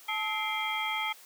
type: tone cluster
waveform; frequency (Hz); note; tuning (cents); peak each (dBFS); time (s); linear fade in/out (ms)
sine; 870 / 1285 / 2089 / 2350 / 3232; A5 / E6 / C7 / D7 / G#7; -20 / -45 / -3 / +1 / -48; -34 / -37 / -34 / -38 / -36; 0.08-1.13; 10
effects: white hiss -53 dBFS RMS until 1.25 s + high-pass 400 Hz 12 dB/octave